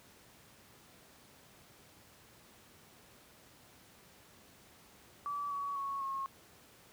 sine tone with pitch steps, 1152 / 1128.9 / 1106.3 / 1084.2 Hz, D6 / C#6 / C#6 / C#6, -34 / +31 / -4 / -39 cents, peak -35 dBFS, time 5.26-6.26 s, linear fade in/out 0 ms, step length 250 ms, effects pink hiss -60 dBFS RMS until 6.92 s + high-pass 80 Hz 12 dB/octave

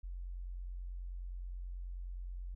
sine tone, 44.7 Hz, F1, 41 cents sharp, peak -40 dBFS, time 0.03-2.55 s, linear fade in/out 10 ms, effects none

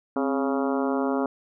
harmonic tone with a mistuned harmonic, 138.59 Hz, C#3, in tune, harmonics 2 / 3 / 4 / 5 / 6 / 7 / 8 / 9 / 10, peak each -25 / -29 / -31 / -33 / -35 / -36 / -37 / -38 / -39 dBFS, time 0.16-1.26 s, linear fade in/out 2 ms, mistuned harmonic 2, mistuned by -68 cents, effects none

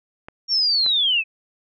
clicks, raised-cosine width 0.5 ms, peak -21 / -18 dBFS, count 2, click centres 0.285 / 0.863 s
sine linear sweep, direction down, 5588 to 2510 Hz, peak -16 dBFS, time 0.48-1.24 s, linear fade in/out 50 ms
effects none

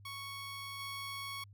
15% pulse tone with level steps, 1108.7 Hz, C#6, in tune, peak -36 / -34 dBFS, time 0.05-1.44 s, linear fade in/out 5 ms, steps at 0.79 s, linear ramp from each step 10 ms, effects added 100 Hz sine -54 dBFS peak until 1.53 s

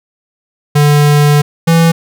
square tone pair in turn, 146.83 / 165.88 Hz, D3 / E3, 0 / +11 cents, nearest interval major second, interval 211 cents, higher second, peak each -6 dBFS, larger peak neither, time 0.75-1.42 / 1.67-1.92 s, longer first, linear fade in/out 10 ms, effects none

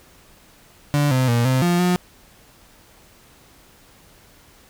35% pulse tone with pitch steps, 145.7 / 129.1 / 118.6 / 129.8 / 174.8 / 179 Hz, D3 / C3 / A#2 / C3 / F3 / F3, -13 / -23 / +30 / -13 / +2 / +43 cents, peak -14 dBFS, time 0.94-1.96 s, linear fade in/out 0 ms, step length 170 ms, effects pink hiss -51 dBFS RMS until 4.69 s

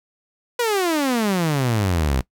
sawtooth exponential sweep, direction down, 493.9 to 61.74 Hz, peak -14 dBFS, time 0.59-2.21 s, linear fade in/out 5 ms, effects noise-tail reverb RT60 0.1 s tail -20 dB re dry

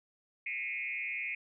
sine tone with frequency modulation, 2301 Hz, D7, 36 cents flat, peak -34 dBFS, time 0.46-1.35 s, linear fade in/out 5 ms, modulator 131 Hz, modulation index 1.9, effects none

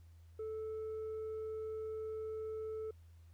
sine tone with tanh clipping, 437.4 Hz, A4, 10 cents flat, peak -40 dBFS, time 0.39-2.91 s, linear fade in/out 5 ms, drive 2 dB, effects added 83 Hz sine -56 dBFS peak until 3.33 s + pink hiss -75 dBFS RMS until 3.33 s

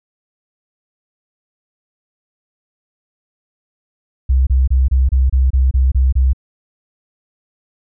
sine tone bursts, 65.1 Hz, C2, 8 cents flat, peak -9 dBFS, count 10, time 4.29-6.333 s, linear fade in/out 10 ms, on 180 ms, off 27 ms, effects none

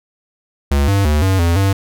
square tone with pitch steps, 70.5 / 99.1 / 74.9 / 95.3 / 84.8 / 97.7 Hz, C#2 / G2 / D2 / G2 / E2 / G2, +30 / +19 / +35 / -48 / +50 / -5 cents, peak -12 dBFS, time 0.71-1.73 s, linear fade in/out 5 ms, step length 170 ms, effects none

